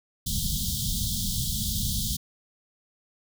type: band-stop noise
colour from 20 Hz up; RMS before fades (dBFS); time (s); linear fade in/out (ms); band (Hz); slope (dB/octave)
pink; -28; 0.26-2.17; 10; 230 to 3200; 96
effects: none